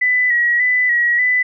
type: tone with vibrato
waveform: sine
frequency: 1953 Hz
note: B6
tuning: 20 cents flat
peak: -12 dBFS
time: 0.01-1.43 s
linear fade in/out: 10 ms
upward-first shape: square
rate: 1.7 Hz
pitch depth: 38 cents each way
effects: none